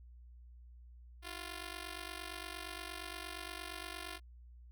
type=ring-modulated tone; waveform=5% pulse; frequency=349.2 Hz; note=F4; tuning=in tune; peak=-29 dBFS; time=1.22-4.2 s; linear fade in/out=50 ms; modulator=24.3 Hz; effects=added 60 Hz sine -53 dBFS peak until 4.71 s